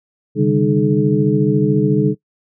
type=tone cluster; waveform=sine; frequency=135.8 / 149.8 / 200 / 305.3 / 426 Hz; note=C#3 / D3 / G3 / D#4 / G#4; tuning=-35 / +35 / +35 / -33 / +44 cents; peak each=-18 dBFS; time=0.35-2.15 s; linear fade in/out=50 ms; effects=noise-tail reverb RT60 0.1 s tail -20 dB re dry